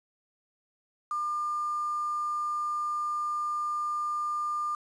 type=tone with quantisation; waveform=sine; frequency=1200 Hz; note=D6; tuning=37 cents sharp; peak=-28 dBFS; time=1.11-4.75 s; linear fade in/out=2 ms; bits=8; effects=resampled to 22050 Hz